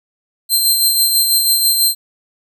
15% pulse tone with tremolo, 4144 Hz, C8, 17 cents flat, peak -3 dBFS, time 0.49-1.95 s, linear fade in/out 50 ms, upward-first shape sine, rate 6.1 Hz, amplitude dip 40%, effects none

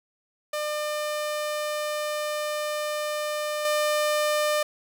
sawtooth tone with level steps, 600 Hz, D5, 37 cents sharp, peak -23 / -18 dBFS, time 0.53-4.63 s, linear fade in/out 5 ms, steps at 3.65 s, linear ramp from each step 2 ms, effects none

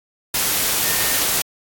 sine tone in noise, 1825 Hz, A#6, 37 cents flat, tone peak -30 dBFS, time 0.84-1.17 s, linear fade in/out 5 ms, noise white, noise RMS -19 dBFS, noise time 0.34-1.42 s, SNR -14 dB, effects AAC 64 kbps

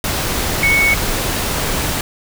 sine tone in noise, 2217 Hz, C#7, in tune, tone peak -11 dBFS, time 0.63-0.94 s, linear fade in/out 2 ms, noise pink, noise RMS -19 dBFS, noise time 0.04-2.01 s, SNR +5 dB, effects none

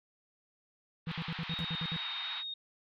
white band-pass noise, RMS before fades -43 dBFS, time 1.06-2.44 s, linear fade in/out 50 ms, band 800 to 3900 Hz, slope 48 dB/octave
triangle tone bursts, 164.81 Hz, E3, in tune, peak -32 dBFS, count 9, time 1.07-1.964 s, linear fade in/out 0 ms, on 46 ms, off 60 ms
sine tone with vibrato, 3729 Hz, A#7, in tune, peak -37 dBFS, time 1.49-2.54 s, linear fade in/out 5 ms, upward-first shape sine, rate 2.6 Hz, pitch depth 12 cents each way
20% pulse tone with exponential decay, 84.4 Hz, E2, 41 cents sharp, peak -33 dBFS, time 1.59-1.69 s, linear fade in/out 0 ms, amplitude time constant 21 ms
effects none

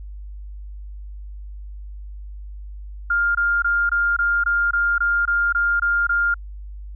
sine tone bursts, 1404 Hz, F6, 9 cents sharp, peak -16 dBFS, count 12, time 3.1-6.342 s, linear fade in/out 5 ms, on 250 ms, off 22 ms, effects added 50 Hz sine -32 dBFS peak until 6.95 s

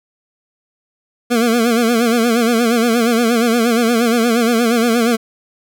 25% pulse tone with vibrato, 233.1 Hz, A#3, in tune, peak -8 dBFS, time 1.3-5.17 s, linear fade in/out 20 ms, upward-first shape sine, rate 8.5 Hz, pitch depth 84 cents each way, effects none

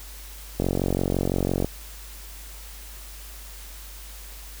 click train, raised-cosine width 2 ms, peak -10 dBFS, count 49, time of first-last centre 0.6-1.646 s, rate 45.9 Hz, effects added 50 Hz sine -40 dBFS peak until 4.6 s + white hiss -44 dBFS RMS until 4.6 s

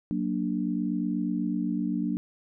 sine chord, Gb augmented, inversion none, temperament equal, 185 / 233.1 / 293.7 Hz, Gb3 / Bb3 / D4, 0 / 0 / 0 cents, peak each -30 dBFS, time 0.11-2.17 s, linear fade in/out 0 ms, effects none

